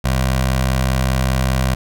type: tone with notch filter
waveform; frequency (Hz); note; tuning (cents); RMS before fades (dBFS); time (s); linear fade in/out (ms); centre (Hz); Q
15% pulse; 65; C2; -11; -17; 0.04-1.75; 10; 280; 1.2
effects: none